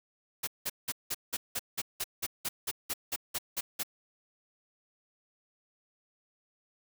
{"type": "noise bursts", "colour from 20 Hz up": "white", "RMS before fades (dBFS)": -33, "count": 16, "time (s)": [0.43, 3.834], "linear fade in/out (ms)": 10, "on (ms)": 44, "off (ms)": 180, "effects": []}